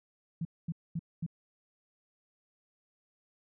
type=tone bursts; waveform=sine; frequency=165.6 Hz; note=E3; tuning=8 cents sharp; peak=-31 dBFS; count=4; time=0.41-1.264 s; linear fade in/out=5 ms; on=41 ms; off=230 ms; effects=none